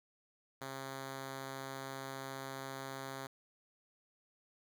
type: tone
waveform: 5% pulse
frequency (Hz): 134.7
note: C#3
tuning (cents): -49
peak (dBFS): -31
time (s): 0.61-3.27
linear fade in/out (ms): 5
effects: none